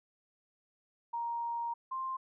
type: tone pair in turn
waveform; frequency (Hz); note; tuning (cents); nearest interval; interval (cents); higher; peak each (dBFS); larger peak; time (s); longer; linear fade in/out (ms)
sine; 937 / 1049.6; A#5 / C6; +9 / +5; major second; 196; second; -33 / -34; first; 1.13-1.74 / 1.91-2.17; first; 10
effects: none